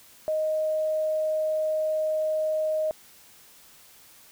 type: tone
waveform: sine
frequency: 623 Hz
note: D#5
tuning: 2 cents sharp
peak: -23 dBFS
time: 0.28-2.91 s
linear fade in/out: 0 ms
effects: white hiss -53 dBFS RMS until 4.31 s